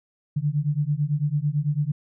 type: beating tone pair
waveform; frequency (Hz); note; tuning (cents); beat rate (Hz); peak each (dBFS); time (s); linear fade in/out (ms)
sine; 143 / 152; D3 / D#3; -46 / -40; 9; -24; 0.36-1.92; 10
effects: none